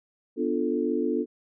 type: chord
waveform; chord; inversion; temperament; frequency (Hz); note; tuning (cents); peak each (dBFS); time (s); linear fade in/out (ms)
sine; B half-diminished seventh; none; equal; 246.9 / 293.7 / 349.2 / 440; B3 / D4 / F4 / A4; 0 / 0 / 0 / 0; -29; 0.36-1.26; 50
effects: none